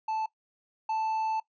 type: tone pair in turn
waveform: triangle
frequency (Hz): 877 / 880.1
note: A5 / A5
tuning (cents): -6 / 0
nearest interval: unison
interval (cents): 6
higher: second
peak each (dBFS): -26 / -25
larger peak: second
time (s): 0.08-0.26 / 0.89-1.4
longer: second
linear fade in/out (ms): 5
effects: noise-tail reverb RT60 0.1 s tail -19 dB re dry + resampled to 16000 Hz